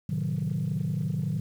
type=chord; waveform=sine; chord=A diminished seventh; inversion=none; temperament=equal with one note detuned; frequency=110 / 130.81 / 154.49 / 185 Hz; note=A2 / C3 / Eb3 / Gb3; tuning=0 / 0 / -12 / 0 cents; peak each=-33 / -32 / -28 / -31 dBFS; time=0.09-1.4 s; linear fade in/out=5 ms; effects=tanh soft clip ceiling -21 dBFS + 9-bit